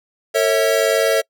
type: tone cluster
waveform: square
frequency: 450.8 / 549 / 649 Hz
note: A4 / C#5 / E5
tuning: +42 / -17 / -27 cents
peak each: -19 dBFS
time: 0.34-1.22 s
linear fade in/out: 20 ms
effects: noise-tail reverb RT60 0.1 s tail -26 dB re dry